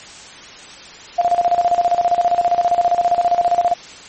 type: tone with tremolo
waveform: sine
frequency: 698.5 Hz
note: F5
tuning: in tune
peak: -10 dBFS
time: 1.18-3.74 s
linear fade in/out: 10 ms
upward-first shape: square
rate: 15 Hz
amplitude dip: 75%
effects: white hiss -37 dBFS RMS until 4.08 s + MP3 32 kbps